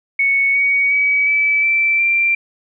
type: tone with pitch steps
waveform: sine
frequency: 2217 / 2245 / 2274 / 2303 / 2333 / 2362 Hz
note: C#7 / C#7 / C#7 / D7 / D7 / D7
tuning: 0 / +21 / +44 / -34 / -12 / +9 cents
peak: -12 dBFS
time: 0.19-2.35 s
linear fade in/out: 5 ms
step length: 360 ms
effects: none